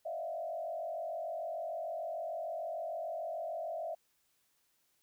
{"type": "tone with frequency modulation", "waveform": "sine", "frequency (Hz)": 659.3, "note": "E5", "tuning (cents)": 0, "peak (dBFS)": -36, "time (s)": [0.05, 3.95], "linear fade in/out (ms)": 10, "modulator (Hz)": 46.7, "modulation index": 1.2, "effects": ["white hiss -75 dBFS RMS until 5.02 s"]}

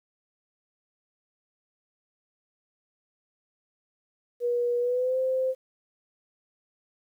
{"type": "tone with pitch glide", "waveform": "sine", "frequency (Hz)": [482.2, 519.8], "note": ["B4", "C5"], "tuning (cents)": [-41, -11], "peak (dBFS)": -23, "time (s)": [4.4, 5.55], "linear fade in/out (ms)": 50, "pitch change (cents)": 130, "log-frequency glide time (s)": [4.79, 5.18], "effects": ["10-bit"]}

